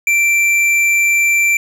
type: tone with tanh clipping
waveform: triangle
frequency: 2349 Hz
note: D7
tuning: in tune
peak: -12 dBFS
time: 0.07-1.57 s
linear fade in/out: 2 ms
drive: 15 dB
effects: none